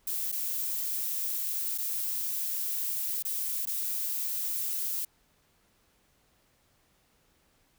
violet noise with dropouts, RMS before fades -32 dBFS, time 0.07-5.05 s, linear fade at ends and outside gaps 5 ms, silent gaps 0.318-0.324 / 1.778-1.783 / 3.226-3.25 / 3.655-3.67 s, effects pink hiss -68 dBFS RMS until 7.78 s

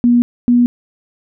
sine tone pair in turn, 240.6 / 242.3 Hz, B3 / B3, -45 / -33 cents, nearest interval unison, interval 12 cents, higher second, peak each -7 dBFS, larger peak neither, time 0.04-0.22 / 0.48-0.66 s, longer neither, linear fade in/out 0 ms, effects none

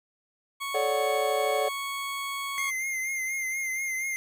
20% pulse tone, 1108.7 Hz, C#6, in tune, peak -26 dBFS, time 0.6-2.71 s, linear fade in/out 20 ms
triangle chord, D major seventh, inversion second, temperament equal with one note detuned, 432.9 / 554.4 / 587.3 / 740 Hz, A4 / C#5 / D5 / F#5, -28 / 0 / 0 / 0 cents, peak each -28 dBFS, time 0.74-1.69 s, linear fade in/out 10 ms
square tone with vibrato, 2100 Hz, C7, 6 cents sharp, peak -29 dBFS, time 2.58-4.16 s, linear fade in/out 0 ms, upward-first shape triangle, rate 4.2 Hz, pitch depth 48 cents each way
effects none

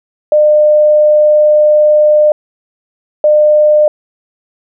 sine tone pair in turn, 603 / 603 Hz, D5 / D5, +46 / +46 cents, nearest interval unison, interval 0 cents, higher neither, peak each -4 dBFS, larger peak neither, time 0.32-2.32 / 3.24-3.88 s, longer first, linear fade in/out 2 ms, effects none

